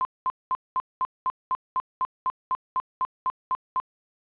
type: tone bursts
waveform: sine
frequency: 1035 Hz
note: C6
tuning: 19 cents flat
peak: -21 dBFS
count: 16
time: 0.01-3.8 s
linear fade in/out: 0 ms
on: 40 ms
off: 210 ms
effects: resampled to 8000 Hz + 9-bit